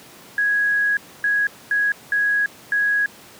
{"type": "tone bursts at uneven times", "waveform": "sine", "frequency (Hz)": 1661.2, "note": "G#6", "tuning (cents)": 0, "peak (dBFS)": -16, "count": 5, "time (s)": [[0.38, 0.97], [1.24, 1.47], [1.71, 1.92], [2.12, 2.46], [2.72, 3.06]], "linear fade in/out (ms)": 2, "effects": ["pink hiss -44 dBFS RMS until 3.39 s", "high-pass 150 Hz 12 dB/octave"]}